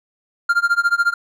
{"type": "tone with tremolo", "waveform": "triangle", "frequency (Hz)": 1396.9, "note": "F6", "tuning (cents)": 0, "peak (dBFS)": -9, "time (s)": [0.49, 1.14], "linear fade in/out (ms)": 5, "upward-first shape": "sine", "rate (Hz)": 14, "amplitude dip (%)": 95, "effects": []}